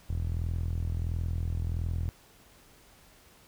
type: tone with band-pass filter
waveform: sawtooth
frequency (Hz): 41.46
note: E1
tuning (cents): +11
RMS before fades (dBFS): -31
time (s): 0.09-2.09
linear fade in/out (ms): 0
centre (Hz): 87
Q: 2.1
effects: pink hiss -58 dBFS RMS until 3.47 s